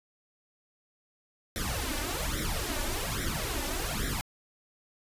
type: noise with flanger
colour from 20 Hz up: pink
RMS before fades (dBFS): -32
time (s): 1.56-4.21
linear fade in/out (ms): 0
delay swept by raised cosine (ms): 0.53 to 3.43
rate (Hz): 1.2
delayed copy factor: +0.9
effects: resampled to 32000 Hz